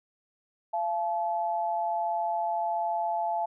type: tone pair together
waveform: sine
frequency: 684.3 / 863 Hz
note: F5 / A5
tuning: -35 / -34 cents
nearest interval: major third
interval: 401 cents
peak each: -29 / -29 dBFS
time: 0.73-3.46 s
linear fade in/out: 10 ms
effects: none